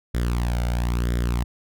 sawtooth tone with flanger, 59.6 Hz, A#1, 39 cents sharp, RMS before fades -23 dBFS, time 0.14-1.44 s, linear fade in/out 10 ms, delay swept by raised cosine 0.56 to 1.39 ms, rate 1 Hz, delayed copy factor +0.65, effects none

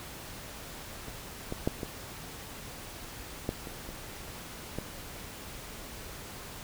clicks, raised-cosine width 2 ms, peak -29 / -20 / -13 / -21 / -16 / -26 / -28 / -20 dBFS, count 8, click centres 1.083 / 1.524 / 1.675 / 1.832 / 3.491 / 3.672 / 3.89 / 4.786 s, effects pink hiss -44 dBFS RMS until 6.63 s

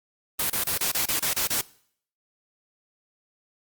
white noise bursts, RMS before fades -25 dBFS, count 9, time 0.39-1.612 s, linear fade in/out 5 ms, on 110 ms, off 29 ms, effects noise-tail reverb RT60 0.6 s tail -21 dB re dry + Opus 32 kbps

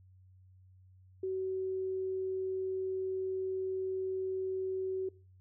sine tone, 377.7 Hz, F#4, 36 cents sharp, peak -32 dBFS, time 1.23-5.09 s, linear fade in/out 5 ms, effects noise-tail reverb RT60 0.4 s tail -22 dB re dry + added 93 Hz sine -57 dBFS peak until 5.4 s

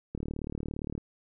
click train, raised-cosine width 3 ms, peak -22 dBFS, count 32, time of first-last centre 0.15-0.979 s, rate 37.4 Hz, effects none

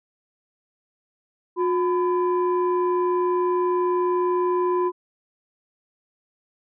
sine tone pair together, 359.9 / 1006 Hz, F#4 / B5, -48 / +32 cents, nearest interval octave + tritone, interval 1780 cents, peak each -19 / -23 dBFS, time 1.56-4.92 s, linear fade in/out 50 ms, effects tanh soft clip ceiling -14 dBFS

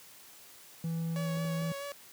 triangle tone, 164.81 Hz, E3, in tune, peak -29 dBFS, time 0.84-1.72 s, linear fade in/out 2 ms
sawtooth tone with vibrato, 563 Hz, C#5, 27 cents sharp, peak -34 dBFS, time 1.16-1.92 s, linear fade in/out 0 ms, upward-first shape sine, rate 4.6 Hz, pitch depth 22 cents each way
clicks, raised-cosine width 2 ms, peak -36 dBFS, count 3, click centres 1.371 / 1.45 / 1.621 s
effects white hiss -54 dBFS RMS until 2.12 s + high-pass 80 Hz 12 dB/octave

